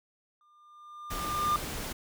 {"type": "tone with exponential growth", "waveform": "triangle", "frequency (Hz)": 1200, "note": "D6", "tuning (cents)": 37, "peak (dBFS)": -21, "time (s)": [0.41, 1.56], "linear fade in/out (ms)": 1, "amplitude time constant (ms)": 250}
{"type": "noise", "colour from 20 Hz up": "pink", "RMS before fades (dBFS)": -37, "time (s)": [1.1, 1.93], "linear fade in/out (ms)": 10}
{"effects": []}